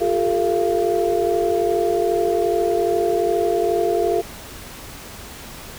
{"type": "tone cluster", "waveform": "sine", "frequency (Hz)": [354.7, 406.6, 449.1, 685], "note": ["F4", "G#4", "A4", "F5"], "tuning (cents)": [27, -37, 35, -34], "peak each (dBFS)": -22, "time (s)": [0, 4.22], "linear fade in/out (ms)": 20, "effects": ["pink hiss -37 dBFS RMS until 5.78 s"]}